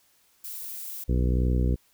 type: noise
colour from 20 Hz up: violet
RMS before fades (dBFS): -37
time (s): 0.44-1.04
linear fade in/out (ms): 5
type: harmonic tone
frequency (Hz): 62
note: B1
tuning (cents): +7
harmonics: 1 / 2 / 3 / 4 / 5 / 6 / 7 / 8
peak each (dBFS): -22 / -28 / -32 / -34 / -36 / -38 / -39 / -40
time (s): 1.08-1.76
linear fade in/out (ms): 20
effects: white hiss -64 dBFS RMS until 1.93 s